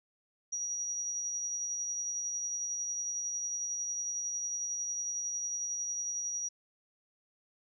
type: tone with tremolo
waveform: sine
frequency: 5770 Hz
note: F#8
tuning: 44 cents flat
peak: -32 dBFS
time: 0.52-6.49 s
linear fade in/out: 10 ms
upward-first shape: sine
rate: 11 Hz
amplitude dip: 25%
effects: none